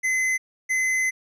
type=tone pair in turn; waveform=square; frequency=2043 / 2043 Hz; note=C7 / C7; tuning=-42 / -42 cents; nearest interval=unison; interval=0 cents; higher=neither; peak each=-21 dBFS; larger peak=neither; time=0.03-0.38 / 0.69-1.11 s; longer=second; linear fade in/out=20 ms; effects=low-pass 10000 Hz 12 dB/octave